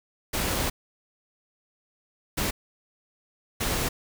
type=noise bursts at uneven times; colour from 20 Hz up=pink; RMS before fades=-27 dBFS; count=3; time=0.33-0.7 / 2.37-2.51 / 3.6-3.89 s; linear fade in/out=10 ms; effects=none